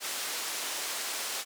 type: band-pass noise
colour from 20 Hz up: white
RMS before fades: -35 dBFS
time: 0-1.45 s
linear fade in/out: 50 ms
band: 390 to 8800 Hz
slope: 12 dB/octave
effects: none